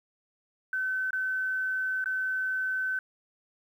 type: tone with dropouts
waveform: sine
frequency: 1524 Hz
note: G6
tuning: 49 cents flat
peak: -27 dBFS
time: 0.73-2.99 s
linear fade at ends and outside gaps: 2 ms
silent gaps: 1.107-1.131 / 2.042-2.058 s
effects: 10-bit